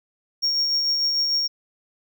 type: tone with tremolo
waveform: triangle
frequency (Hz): 5550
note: F8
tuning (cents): -12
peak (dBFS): -17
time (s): 0.42-1.48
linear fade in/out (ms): 20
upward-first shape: sine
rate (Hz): 6.7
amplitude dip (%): 30
effects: none